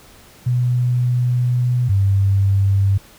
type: tone pair in turn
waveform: sine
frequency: 123.47 / 98.24 Hz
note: B2 / G2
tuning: 0 / +4 cents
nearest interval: major third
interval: 396 cents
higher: first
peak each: -14 / -12 dBFS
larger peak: second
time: 0.46-1.89 / 1.89-2.98 s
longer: first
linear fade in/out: 10 ms
effects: pink hiss -46 dBFS RMS until 3.18 s